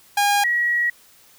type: tone pair in turn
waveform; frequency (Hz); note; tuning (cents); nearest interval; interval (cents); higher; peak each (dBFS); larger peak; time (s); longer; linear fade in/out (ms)
sawtooth / sine; 814 / 1912.7; G#5 / A#6; -35 / +44; octave + minor third; 1479; second; -12 / -17; first; 0.17-0.44 / 0.44-0.9; second; 5
effects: white hiss -52 dBFS RMS until 1.38 s